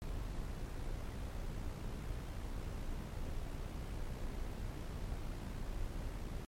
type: noise with amplitude modulation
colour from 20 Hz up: brown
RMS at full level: -40 dBFS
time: 0.02-6.45 s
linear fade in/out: 0 ms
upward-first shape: sine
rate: 61 Hz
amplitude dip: 35%
effects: MP3 64 kbps